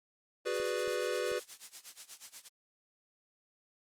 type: chord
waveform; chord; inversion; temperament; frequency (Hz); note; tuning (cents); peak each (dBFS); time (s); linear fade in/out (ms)
square; G# half-diminished seventh; third; equal; 370 / 415.3 / 493.9 / 587.3; F#4 / G#4 / B4 / D5; 0 / 0 / 0 / 0; -39 / -39 / -36 / -41; 0.45-1.4; 20
type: noise with tremolo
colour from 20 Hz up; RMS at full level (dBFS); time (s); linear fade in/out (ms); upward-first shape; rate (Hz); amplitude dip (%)
blue; -42; 0.53-2.49; 20; sine; 8.3; 90
type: clicks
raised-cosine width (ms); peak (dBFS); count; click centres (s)
2; -37; 3; 0.6 / 0.877 / 1.317
effects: low-pass 9000 Hz 12 dB/octave + Opus 48 kbps